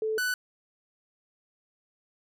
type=tone pair in turn; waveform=sine / 45% pulse; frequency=437 / 1491.3 Hz; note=A4 / F#6; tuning=-12 / +13 cents; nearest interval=octave + major sixth; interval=2125 cents; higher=second; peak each=-26 dBFS; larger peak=neither; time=0.02-0.18 / 0.18-0.34 s; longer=neither; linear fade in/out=2 ms; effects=none